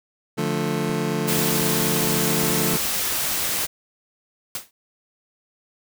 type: chord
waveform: 25% pulse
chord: D minor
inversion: none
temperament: just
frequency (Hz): 146.83 / 176.2 / 220.2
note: D3 / F3 / A3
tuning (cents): 0 / +16 / +2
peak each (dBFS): -23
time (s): 0.37-2.78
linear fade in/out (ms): 20
type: clicks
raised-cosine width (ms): 2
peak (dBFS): -23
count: 11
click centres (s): 0.898 / 1.386 / 1.811 / 2.009 / 2.048 / 2.1 / 2.386 / 2.434 / 2.502 / 2.737 / 2.853
type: noise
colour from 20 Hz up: white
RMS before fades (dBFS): -24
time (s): 1.27-3.67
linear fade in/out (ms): 20
type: noise with exponential decay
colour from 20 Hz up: white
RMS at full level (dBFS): -25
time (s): 4.55-4.71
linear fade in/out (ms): 2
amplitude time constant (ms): 33
effects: none